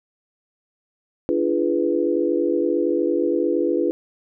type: chord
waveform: sine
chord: D diminished seventh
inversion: none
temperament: equal with one note detuned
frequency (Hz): 293.7 / 342.4 / 415.3 / 493.9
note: D4 / F4 / Ab4 / Cb5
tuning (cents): 0 / -34 / 0 / 0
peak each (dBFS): -24 / -21 / -25 / -24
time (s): 1.29-3.91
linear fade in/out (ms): 0
effects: none